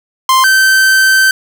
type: tone pair in turn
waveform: 45% pulse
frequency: 1046.5 / 1547.8 Hz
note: C6 / G6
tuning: 0 / -22 cents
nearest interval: perfect fifth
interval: 678 cents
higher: second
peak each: -6 dBFS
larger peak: neither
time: 0.29-0.44 / 0.44-1.31 s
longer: second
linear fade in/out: 2 ms
effects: none